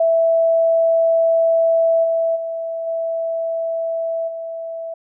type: tone with level steps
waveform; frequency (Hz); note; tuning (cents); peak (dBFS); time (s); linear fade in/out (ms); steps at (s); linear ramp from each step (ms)
sine; 659.3; E5; 0; -12 / -15 / -22 / -19 / -25; 0-4.94; 5; 2.03 / 2.35 / 2.86 / 4.27; 20
effects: none